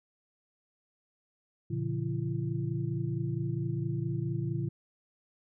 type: tone cluster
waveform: sine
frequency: 115.9 / 140.4 / 170.9 / 338 Hz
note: A#2 / C#3 / F3 / E4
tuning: -10 / +22 / -37 / +43 cents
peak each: -34 / -33 / -37 / -39 dBFS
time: 1.7-4.69 s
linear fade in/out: 10 ms
effects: none